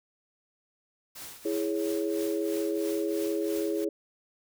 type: noise with tremolo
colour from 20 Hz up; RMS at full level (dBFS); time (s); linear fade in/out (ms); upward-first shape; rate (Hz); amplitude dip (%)
white; -41; 1.15-3.85; 10; triangle; 3; 75
type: chord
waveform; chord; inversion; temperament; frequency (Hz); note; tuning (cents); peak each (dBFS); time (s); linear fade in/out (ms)
sine; C# minor; first; equal; 329.6 / 415.3 / 554.4; E4 / G#4 / C#5; 0 / 0 / 0; -30 / -30 / -35; 1.45-3.89; 5
effects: none